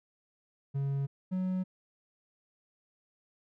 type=tone pair in turn; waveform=triangle; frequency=138.59 / 185.33 Hz; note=C#3 / F#3; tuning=0 / +3 cents; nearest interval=perfect fourth; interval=503 cents; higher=second; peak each=-27 dBFS; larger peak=neither; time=0.74-1.07 / 1.31-1.64 s; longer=neither; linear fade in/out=20 ms; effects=none